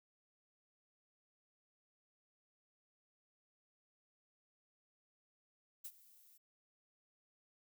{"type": "noise with ADSR envelope", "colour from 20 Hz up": "violet", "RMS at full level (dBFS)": -45, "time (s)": [5.84, 6.38], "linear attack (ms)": 12, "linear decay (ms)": 55, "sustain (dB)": -20, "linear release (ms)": 12, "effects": []}